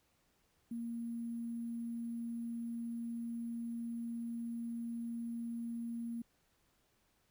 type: tone with sample-and-hold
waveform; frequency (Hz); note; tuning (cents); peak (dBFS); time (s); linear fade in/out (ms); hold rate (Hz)
sine; 233.1; A#3; 0; -38; 0.71-6.22; 5; 11025
effects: pink hiss -75 dBFS RMS until 7.3 s